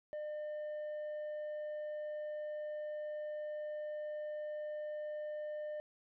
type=tone with tanh clipping; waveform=sine; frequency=603 Hz; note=D5; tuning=46 cents sharp; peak=-40 dBFS; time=0.13-5.8 s; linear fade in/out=0 ms; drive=4 dB; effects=none